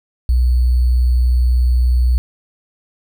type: tone with sample-and-hold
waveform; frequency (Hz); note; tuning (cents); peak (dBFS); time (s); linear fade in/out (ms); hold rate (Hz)
sine; 61.74; B1; 0; -10; 0.29-2.18; 0; 4410
effects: none